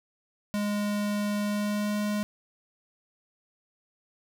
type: tone with pitch glide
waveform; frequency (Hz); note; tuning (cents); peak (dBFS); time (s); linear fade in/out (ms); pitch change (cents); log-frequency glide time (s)
square; 206.5 to 208.3; G#3 to G#3; -10 to +5; -27; 0.54-2.23; 0; +15; 1.42-1.96
effects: none